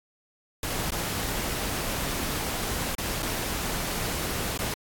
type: noise with dropouts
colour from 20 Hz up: pink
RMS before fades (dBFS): -30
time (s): 0.63-4.74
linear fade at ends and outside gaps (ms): 2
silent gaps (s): 0.906-0.919 / 2.951-2.982 / 3.224-3.228 / 4.576-4.59
effects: AAC 64 kbps